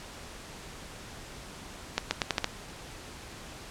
accelerating click train, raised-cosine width 0.2 ms, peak -8 dBFS, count 6, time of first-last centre 1.98-2.443 s, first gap 130 ms, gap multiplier 0.83, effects pink hiss -45 dBFS RMS until 3.7 s + low-pass 9000 Hz 12 dB/octave

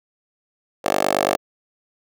10% pulse tone with high-pass filter, 49 Hz, G1, in tune, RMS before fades -20 dBFS, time 0.84-1.37 s, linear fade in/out 20 ms, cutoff 520 Hz, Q 4.2, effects none

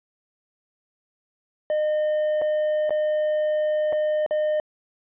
triangle tone with dropouts, 610 Hz, D#5, 34 cents flat, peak -18 dBFS, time 1.7-4.6 s, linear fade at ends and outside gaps 1 ms, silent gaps 2.415-2.419 / 2.895-2.906 / 3.925-3.929 / 4.263-4.309 s, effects resampled to 8000 Hz

